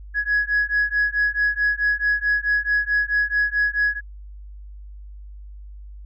sine beating tone pair, 1672 / 1676.6 Hz, G#6 / G#6, +11 / +16 cents, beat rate 4.6 Hz, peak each -20 dBFS, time 0.14-4.01 s, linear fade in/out 50 ms, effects tanh soft clip ceiling -13 dBFS + added 50 Hz sine -36 dBFS peak until 6.05 s

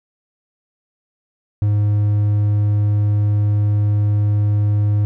triangle tone, 103.83 Hz, G#2, in tune, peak -11 dBFS, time 1.62-5.05 s, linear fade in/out 0 ms, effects none

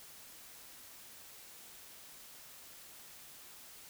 silence, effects white hiss -54 dBFS RMS until 3.89 s

